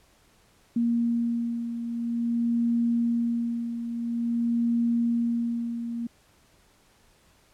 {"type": "beating tone pair", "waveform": "sine", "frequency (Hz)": [234.5, 234.99], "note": ["A#3", "A#3"], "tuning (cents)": [11, 14], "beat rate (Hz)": 0.49, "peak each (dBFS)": [-24, -31], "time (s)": [0.76, 6.07], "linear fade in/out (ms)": 5, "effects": ["pink hiss -61 dBFS RMS until 7.53 s", "low-pass 12000 Hz 12 dB/octave"]}